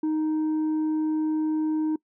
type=tone with tanh clipping; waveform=sine; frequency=311.1 Hz; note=D#4; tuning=in tune; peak=-23 dBFS; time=0.03-1.96 s; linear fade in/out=5 ms; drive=3 dB; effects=noise-tail reverb RT60 0.1 s tail -23 dB re dry